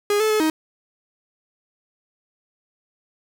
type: tone with pitch steps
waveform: 45% pulse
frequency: 411.6 / 434.2 / 429.3 / 314.2 Hz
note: G#4 / A4 / A4 / D#4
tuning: -16 / -23 / -43 / +17 cents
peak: -17 dBFS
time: 0.1-0.5 s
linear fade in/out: 2 ms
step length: 100 ms
effects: 8-bit